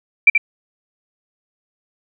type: tone with echo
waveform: sine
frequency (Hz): 2346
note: D7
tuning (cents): -2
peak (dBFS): -4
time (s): 0.27-0.3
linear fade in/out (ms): 5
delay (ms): 79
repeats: 1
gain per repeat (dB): -6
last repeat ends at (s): 0.379
effects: none